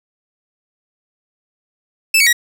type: tone with pitch steps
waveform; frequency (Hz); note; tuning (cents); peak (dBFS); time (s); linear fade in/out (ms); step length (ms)
sawtooth; 2637 / 2243 / 1908.2; E7 / C#7 / A#6; 0 / +20 / +40; -6; 2.14-2.329; 5; 63
effects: none